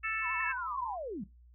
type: harmonic tone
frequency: 440.8 Hz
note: A4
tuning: 3 cents sharp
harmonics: 3 / 4 / 5 / 6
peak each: -37 / -37 / -37 / -37 dBFS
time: 0.03-0.53 s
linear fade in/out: 20 ms
type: tone with vibrato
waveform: sine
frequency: 1012 Hz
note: B5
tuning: 42 cents sharp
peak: -38 dBFS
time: 0.21-0.97 s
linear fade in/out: 50 ms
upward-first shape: sine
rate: 11 Hz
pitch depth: 84 cents each way
type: linear sweep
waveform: sine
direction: down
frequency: 1832 to 164.6 Hz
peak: -36 dBFS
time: 0.4-1.24 s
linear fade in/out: 5 ms
effects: noise-tail reverb RT60 0.2 s tail -18 dB re dry + added 60 Hz sine -55 dBFS peak until 1.54 s